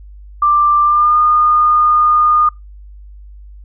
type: tone with pitch glide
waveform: sine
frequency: 1182 to 1220.9 Hz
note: D6 to D#6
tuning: +11 to -33 cents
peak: -8 dBFS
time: 0.42-2.49 s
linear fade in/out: 5 ms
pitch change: +56 cents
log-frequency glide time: 0.83-1.18 s
effects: noise-tail reverb RT60 0.2 s tail -24 dB re dry + added 50 Hz sine -33 dBFS peak until 3.64 s